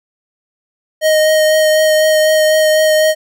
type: tone with vibrato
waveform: square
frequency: 622.3 Hz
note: D#5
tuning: in tune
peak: -9 dBFS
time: 1.01-3.15 s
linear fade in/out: 50 ms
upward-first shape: triangle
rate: 4 Hz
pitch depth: 14 cents each way
effects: none